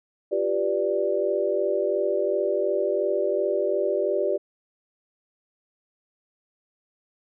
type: chord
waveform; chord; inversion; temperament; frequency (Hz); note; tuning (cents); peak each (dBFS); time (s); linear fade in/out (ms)
sine; G dominant seventh; third; equal; 349.2 / 392 / 493.9 / 587.3; F4 / G4 / B4 / D5; 0 / 0 / 0 / 0; -30 / -25 / -30 / -25; 0.31-4.38; 20
effects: none